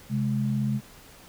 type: tone pair together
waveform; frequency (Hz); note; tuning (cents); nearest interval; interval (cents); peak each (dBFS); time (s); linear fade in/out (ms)
sine; 132 / 209.5; C3 / G#3; +16 / +15; minor sixth; 799; -26; 0.09-0.81; 50
effects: pink hiss -50 dBFS RMS until 1.28 s